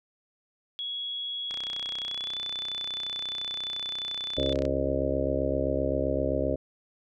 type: tone with pitch glide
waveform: sine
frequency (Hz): 3341 to 3501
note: G#7 to A7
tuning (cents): +10 to -9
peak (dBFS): -31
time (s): 0.79-4.53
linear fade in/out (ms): 0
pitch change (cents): +81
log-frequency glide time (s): 2.04-2.39
type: click train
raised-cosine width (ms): 0.2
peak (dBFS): -22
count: 100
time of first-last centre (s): 1.51-4.653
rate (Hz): 31.5
type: harmonic tone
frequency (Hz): 67.7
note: C#2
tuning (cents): -40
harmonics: 1 / 2 / 4 / 5 / 6 / 7 / 8 / 9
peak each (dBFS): -33 / -36 / -32 / -35 / -35 / -35 / -31 / -31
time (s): 4.37-6.56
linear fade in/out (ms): 10
effects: none